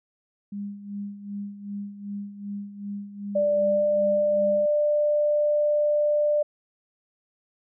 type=tone with tremolo; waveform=sine; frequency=202.4 Hz; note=G#3; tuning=44 cents flat; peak=-29 dBFS; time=0.52-4.66 s; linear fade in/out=5 ms; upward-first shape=sine; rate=2.6 Hz; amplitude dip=70%
type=tone with pitch glide; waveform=sine; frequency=587.3 to 593.8 Hz; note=D5 to D5; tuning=0 to +19 cents; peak=-19 dBFS; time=3.35-6.43 s; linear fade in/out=10 ms; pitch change=+19 cents; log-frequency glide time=3.56-3.83 s
effects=none